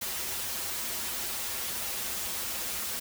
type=noise with comb filter; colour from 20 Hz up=white; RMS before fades=-34 dBFS; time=0.01-3 s; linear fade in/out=10 ms; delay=6.8 ms; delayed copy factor=-1; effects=none